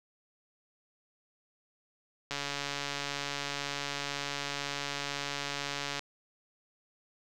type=click train; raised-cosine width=0.2 ms; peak=-17 dBFS; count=524; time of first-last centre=2.31-5.993 s; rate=142 Hz; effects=none